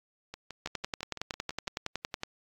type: two click trains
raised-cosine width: 0.2 ms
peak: -23 / -15 dBFS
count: 9 / 18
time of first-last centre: 0.34-1.673 / 0.66-2.234 s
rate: 6 / 10.8 Hz
effects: AAC 64 kbps